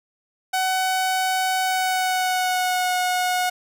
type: tone with pitch glide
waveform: sawtooth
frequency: 750 to 728.6 Hz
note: F#5 to F#5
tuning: +23 to -27 cents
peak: -16 dBFS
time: 0.53-3.5 s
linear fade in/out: 10 ms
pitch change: -50 cents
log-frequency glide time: 1.64-2.96 s
effects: none